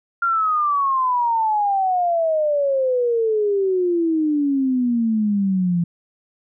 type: exponential sweep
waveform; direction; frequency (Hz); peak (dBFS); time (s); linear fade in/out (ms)
sine; down; 1396.9 to 169.1; -16; 0.22-5.84; 5
effects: none